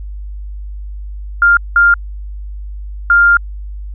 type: tone bursts at uneven times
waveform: sine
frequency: 1400 Hz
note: F6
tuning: 4 cents sharp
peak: -5 dBFS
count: 3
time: 1.42-1.57 / 1.76-1.94 / 3.1-3.37 s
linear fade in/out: 2 ms
effects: added 50 Hz sine -23 dBFS peak until 3.94 s